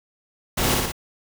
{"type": "noise with echo", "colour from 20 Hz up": "pink", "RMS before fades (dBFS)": -22, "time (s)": [0.57, 0.75], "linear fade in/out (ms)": 10, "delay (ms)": 57, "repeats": 3, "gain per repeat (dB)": -2, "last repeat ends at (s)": 0.921, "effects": []}